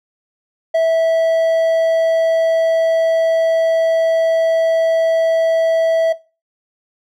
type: tone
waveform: triangle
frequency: 654 Hz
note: E5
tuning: 14 cents flat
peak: -9 dBFS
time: 0.74-6.13 s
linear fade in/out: 10 ms
effects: noise-tail reverb RT60 0.3 s tail -18 dB re dry